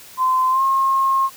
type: tone with pitch glide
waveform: sine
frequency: 1031 to 1074.2 Hz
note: C6 to C6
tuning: -26 to +45 cents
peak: -14 dBFS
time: 0.17-1.3 s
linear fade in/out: 50 ms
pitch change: +71 cents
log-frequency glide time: 0.5-0.62 s
effects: white hiss -42 dBFS RMS until 1.36 s